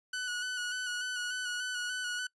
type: tone with vibrato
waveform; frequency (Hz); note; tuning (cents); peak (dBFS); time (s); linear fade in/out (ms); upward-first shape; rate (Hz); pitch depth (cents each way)
sawtooth; 1480; F#6; 0; -30; 0.13-2.27; 5; square; 3.4; 23
effects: noise-tail reverb RT60 0.1 s tail -24 dB re dry + resampled to 22050 Hz